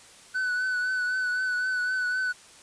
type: tone with vibrato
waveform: triangle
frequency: 1497 Hz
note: F#6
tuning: 20 cents sharp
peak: -23 dBFS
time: 0.34-2.33 s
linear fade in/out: 20 ms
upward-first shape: triangle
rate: 3.9 Hz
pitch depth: 35 cents each way
effects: white hiss -51 dBFS RMS until 2.62 s + resampled to 22050 Hz